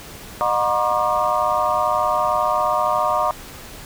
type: tone cluster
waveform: sine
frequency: 612 / 725 / 950 / 1085 / 1196 Hz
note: D#5 / F#5 / A#5 / C#6 / D6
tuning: -29 / -35 / +33 / -37 / +31 cents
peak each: -23 dBFS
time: 0.41-3.31 s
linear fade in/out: 0 ms
effects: pink hiss -38 dBFS RMS until 3.85 s